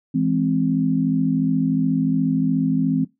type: chord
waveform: sine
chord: E augmented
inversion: none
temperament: equal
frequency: 164.81 / 207.7 / 261.6 Hz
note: E3 / G#3 / B#3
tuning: 0 / 0 / 0 cents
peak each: -22 / -24 / -19 dBFS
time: 0.14-3.05 s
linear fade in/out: 10 ms
effects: noise-tail reverb RT60 0.2 s tail -20 dB re dry